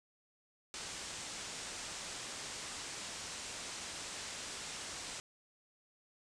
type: low-pass noise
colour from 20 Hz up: white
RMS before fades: -45 dBFS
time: 0.74-5.2 s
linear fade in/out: 0 ms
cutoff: 8600 Hz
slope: 48 dB/octave
effects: none